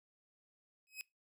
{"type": "tone with exponential growth", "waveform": "sawtooth", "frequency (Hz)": 2542, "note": "D#7", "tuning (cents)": 36, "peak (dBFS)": -35, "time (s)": [0.87, 1.01], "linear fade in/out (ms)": 0, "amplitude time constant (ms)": 30, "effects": ["noise-tail reverb RT60 0.2 s tail -22 dB re dry"]}